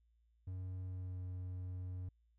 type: tone with pitch glide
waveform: triangle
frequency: 92.5 to 91.33 Hz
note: F#2 to F#2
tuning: 0 to -22 cents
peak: -39 dBFS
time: 0.47-2.09 s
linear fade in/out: 5 ms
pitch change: -22 cents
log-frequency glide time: 0.84-1.22 s
effects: added 57 Hz sine -70 dBFS peak until 2.38 s